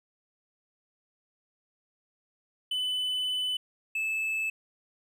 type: tone pair in turn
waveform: triangle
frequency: 3006 / 2617 Hz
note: F#7 / E7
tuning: +27 / -13 cents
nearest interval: major second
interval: 240 cents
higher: first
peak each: -26 dBFS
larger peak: neither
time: 2.71-3.57 / 3.95-4.5 s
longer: first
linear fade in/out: 5 ms
effects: none